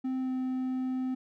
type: tone with pitch glide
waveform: triangle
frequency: 259.9 to 257.7 Hz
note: C4 to C4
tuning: -11 to -26 cents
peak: -27 dBFS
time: 0.04-1.15 s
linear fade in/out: 10 ms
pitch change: -15 cents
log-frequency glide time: 0.2-0.31 s
effects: none